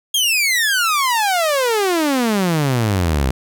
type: exponential sweep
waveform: sawtooth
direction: down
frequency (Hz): 3312 to 61.8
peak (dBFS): -11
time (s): 0.14-3.31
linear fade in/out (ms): 5
effects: none